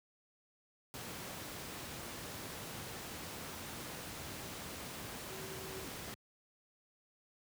sine tone in noise, 380.3 Hz, F#4, 48 cents sharp, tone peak -48 dBFS, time 5.3-5.85 s, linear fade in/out 0 ms, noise pink, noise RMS -45 dBFS, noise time 0.94-6.14 s, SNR -6 dB, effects high-pass 80 Hz 12 dB/octave

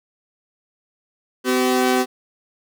sawtooth tone pair together, 254.3 / 382 Hz, C4 / G4, -49 / -45 cents, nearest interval perfect fifth, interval 704 cents, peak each -15 dBFS, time 1.44-2.06 s, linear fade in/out 50 ms, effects none

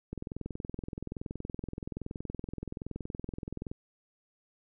click train, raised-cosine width 3 ms, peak -24 dBFS, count 77, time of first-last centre 0.13-3.715 s, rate 21.2 Hz, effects none

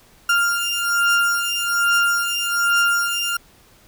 35% pulse beating tone pair, 1396.9 / 1398.1 Hz, F6 / F6, 0 / +1 cents, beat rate 1.2 Hz, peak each -18 dBFS, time 0.29-3.37 s, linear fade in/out 5 ms, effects pink hiss -52 dBFS RMS until 3.87 s

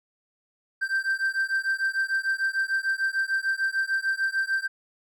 triangle beating tone pair, 1564 / 1570.7 Hz, G6 / G6, -4 / +3 cents, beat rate 6.7 Hz, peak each -25 dBFS, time 0.81-4.68 s, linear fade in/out 20 ms, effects none

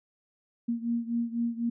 sine beating tone pair, 233.1 / 237.1 Hz, A#3 / A#3, 0 / +30 cents, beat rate 4 Hz, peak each -29 / -32 dBFS, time 0.68-1.7 s, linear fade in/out 10 ms, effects none

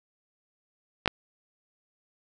clicks, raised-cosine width 0.3 ms, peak -7 dBFS, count 2, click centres 1.059 / 1.077 s, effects none

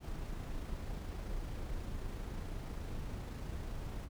brown noise with amplitude modulation, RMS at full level -40 dBFS, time 0-4.09 s, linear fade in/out 50 ms, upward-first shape sine, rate 27.8 Hz, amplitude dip 25%, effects none

